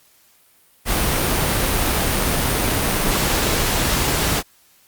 pink noise, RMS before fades -19 dBFS, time 0.85-4.43 s, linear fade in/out 50 ms, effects white hiss -55 dBFS RMS until 4.87 s + Opus 48 kbps

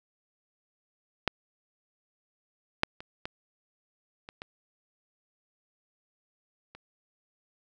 clicks, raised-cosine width 0.3 ms, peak -8 / -6 / -26 / -19 / -26 / -23 / -30 dBFS, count 7, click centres 1.277 / 2.834 / 3.005 / 3.255 / 4.289 / 4.419 / 6.75 s, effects none

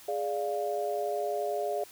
sine chord, D diminished, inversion second, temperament equal, 415.3 / 587.3 / 698.5 Hz, Ab4 / D5 / F5, 0 / 0 / 0 cents, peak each -33 dBFS, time 0.08-1.84 s, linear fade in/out 5 ms, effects white hiss -52 dBFS RMS until 1.91 s

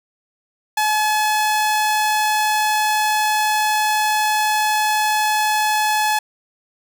sawtooth tone, 854 Hz, G#5, 48 cents sharp, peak -12 dBFS, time 0.77-6.19 s, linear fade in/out 5 ms, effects none

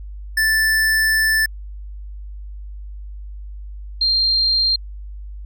square / sine tone pair in turn, 1760 / 4186 Hz, A6 / C8, 0 / 0 cents, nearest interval octave + minor third, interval 1500 cents, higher second, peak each -15 / -14 dBFS, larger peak second, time 0.37-1.46 / 4.01-4.76 s, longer first, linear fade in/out 5 ms, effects added 50 Hz sine -30 dBFS peak until 5.45 s

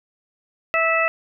harmonic tone, 655 Hz, E5, 11 cents flat, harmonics 1 / 2 / 3 / 4, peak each -22 / -22 / -22 / -22 dBFS, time 0.74-1.08 s, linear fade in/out 0 ms, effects none

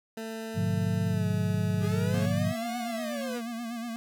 20% pulse tone with pitch glide, 223 to 213.3 Hz, A3 to G#3, +23 to +46 cents, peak -30 dBFS, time 0.17-2.26 s, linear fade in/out 5 ms, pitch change -77 cents, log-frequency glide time 1.08-1.26 s
sine chord, G# diminished seventh, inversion none, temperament just, 103.83 / 124.59 / 149.51 / 179.41 Hz, G#2 / B2 / D3 / F3, 0 / +16 / +31 / +47 cents, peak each -29 / -35 / -33 / -29 dBFS, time 0.54-2.54 s, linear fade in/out 50 ms
45% pulse linear two-way sweep, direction up then down, 392 to 740 to 461.2 Hz, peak -34 dBFS, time 1.8-3.42 s, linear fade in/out 50 ms, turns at 2.78 s
square tone with vibrato, 233.1 Hz, A#3, in tune, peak -34 dBFS, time 2.14-3.96 s, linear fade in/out 0 ms, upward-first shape sine, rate 8.3 Hz, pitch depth 62 cents each way
effects none

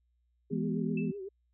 sine tone with vibrato, 392 Hz, G4, in tune, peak -38 dBFS, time 0.5-1.29 s, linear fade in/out 10 ms, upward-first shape sine, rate 7.9 Hz, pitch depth 84 cents each way
sine chord, E major, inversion none, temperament equal with one note detuned, 165.48 / 207.7 / 246.9 Hz, E3 / G#3 / B3, +7 / 0 / 0 cents, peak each -34 dBFS, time 0.51-1.12 s, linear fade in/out 10 ms
sine tone with exponential decay, 2637 Hz, E7, in tune, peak -38 dBFS, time 0.97-1.17 s, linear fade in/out 5 ms, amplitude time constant 43 ms
effects added 60 Hz sine -70 dBFS peak until 1.53 s

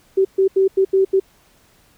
sine tone bursts at uneven times, 384.5 Hz, G4, 33 cents flat, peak -11 dBFS, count 6, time 0.17-0.25 / 0.38-0.48 / 0.56-0.68 / 0.77-0.85 / 0.93-1.05 / 1.13-1.2 s, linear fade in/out 10 ms, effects pink hiss -55 dBFS RMS until 1.97 s

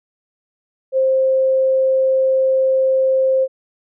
sine tone, 527 Hz, C5, 12 cents sharp, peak -12 dBFS, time 0.92-3.48 s, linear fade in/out 50 ms, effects none

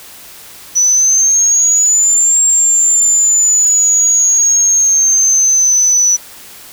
sine exponential two-way sweep, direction up then down, 5920 to 7459 to 5920 Hz, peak -7 dBFS, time 0.75-6.17 s, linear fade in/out 20 ms, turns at 2.41 s, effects white hiss -35 dBFS RMS until 6.72 s

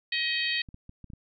harmonic tone, 632 Hz, D#5, 27 cents sharp, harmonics 3 / 4 / 5 / 6 / 7, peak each -31 / -32 / -33 / -34 / -34 dBFS, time 0.12-0.62 s, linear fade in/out 5 ms
clicks, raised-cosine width 5 ms, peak -32 dBFS, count 6, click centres 0.688 / 0.744 / 0.894 / 1.043 / 1.102 / 1.135 s
effects none

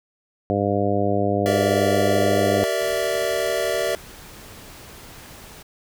harmonic tone, 100.9 Hz, G#2, 49 cents flat, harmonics 1 / 2 / 3 / 4 / 5 / 6 / 7, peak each -26 / -26 / -26 / -26 / -26 / -26 / -26 dBFS, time 0.5-2.64 s, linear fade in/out 0 ms
square chord, E half-diminished seventh, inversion first, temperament equal with one note detuned, 385.3 / 466.2 / 587.3 / 659.3 Hz, G4 / Bb4 / D5 / E5, -30 / 0 / 0 / 0 cents, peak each -29 / -28 / -26 / -26 dBFS, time 1.46-3.95 s, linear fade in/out 0 ms
pink noise, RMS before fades -42 dBFS, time 2.8-5.63 s, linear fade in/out 10 ms
effects none

